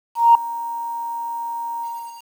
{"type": "tone with ADSR envelope", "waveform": "sine", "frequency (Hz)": 932.3, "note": "A#5", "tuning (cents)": 0, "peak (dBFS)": -5, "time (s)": [0.15, 2.26], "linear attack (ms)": 200, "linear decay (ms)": 3, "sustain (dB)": -19, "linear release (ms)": 430, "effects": ["tanh soft clip ceiling -1 dBFS", "7-bit"]}